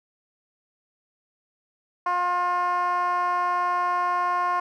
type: tone with band-pass filter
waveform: 10% pulse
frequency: 355.7 Hz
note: F4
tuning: 32 cents sharp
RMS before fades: -24 dBFS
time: 2.06-4.6 s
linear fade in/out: 5 ms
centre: 940 Hz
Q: 8.8
effects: none